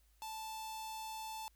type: tone with notch filter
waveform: sawtooth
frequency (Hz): 880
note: A5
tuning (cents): 0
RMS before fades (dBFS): -45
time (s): 0.22-1.48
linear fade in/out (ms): 0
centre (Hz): 1800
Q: 1.4
effects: added 53 Hz sine -67 dBFS peak until 1.55 s + white hiss -75 dBFS RMS until 1.55 s